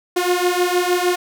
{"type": "beating tone pair", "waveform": "sawtooth", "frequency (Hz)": [354.4, 360.9], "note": ["F4", "F#4"], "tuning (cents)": [25, -43], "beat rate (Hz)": 6.5, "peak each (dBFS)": -15, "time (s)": [0.16, 1.16], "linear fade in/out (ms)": 10, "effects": []}